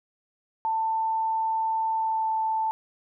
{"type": "tone with pitch glide", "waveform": "sine", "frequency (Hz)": [890, 882.8], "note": ["A5", "A5"], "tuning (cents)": [20, 5], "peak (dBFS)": -23, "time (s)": [0.65, 2.71], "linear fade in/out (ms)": 0, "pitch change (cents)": -15, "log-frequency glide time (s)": [1.94, 2.32], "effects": []}